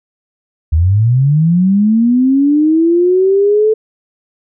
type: linear sweep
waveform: sine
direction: up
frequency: 74 to 440 Hz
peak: -7 dBFS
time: 0.72-3.74 s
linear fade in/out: 10 ms
effects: none